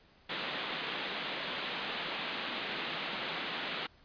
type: band-pass noise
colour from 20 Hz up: white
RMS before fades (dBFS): -38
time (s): 0.29-3.87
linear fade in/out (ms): 10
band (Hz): 150 to 3900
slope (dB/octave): 48
effects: pink hiss -63 dBFS RMS until 4.04 s + resampled to 11025 Hz